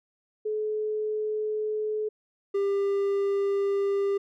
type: tone pair in turn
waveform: sine / triangle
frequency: 428.2 / 398.2 Hz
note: A4 / G4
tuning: -47 / +27 cents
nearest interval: minor second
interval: 126 cents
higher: first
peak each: -26 / -21 dBFS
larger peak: second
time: 0.45-2.09 / 2.54-4.18 s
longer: neither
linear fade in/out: 10 ms
effects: none